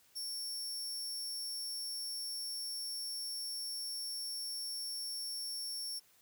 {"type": "tone", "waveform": "sawtooth", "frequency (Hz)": 5460, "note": "F8", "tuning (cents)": -40, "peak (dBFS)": -36, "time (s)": [0.15, 6], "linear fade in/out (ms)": 20, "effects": ["white hiss -67 dBFS RMS until 6.21 s"]}